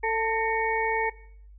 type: harmonic tone with a mistuned harmonic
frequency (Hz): 445.5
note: A4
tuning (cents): +22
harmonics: 1 / 2 / 4 / 5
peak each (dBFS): -28 / -27 / -31 / -31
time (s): 0.03-1.1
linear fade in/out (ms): 10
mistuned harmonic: 4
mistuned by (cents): +50
effects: noise-tail reverb RT60 0.6 s tail -18 dB re dry + added 50 Hz sine -46 dBFS peak until 1.58 s